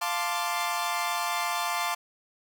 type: chord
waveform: sawtooth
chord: D minor seventh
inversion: first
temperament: equal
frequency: 698.5 / 880 / 1046.5 / 1174.7 Hz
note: F5 / A5 / C6 / D6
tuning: 0 / 0 / 0 / 0 cents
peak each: -29 dBFS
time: 0.01-1.95 s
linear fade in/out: 10 ms
effects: none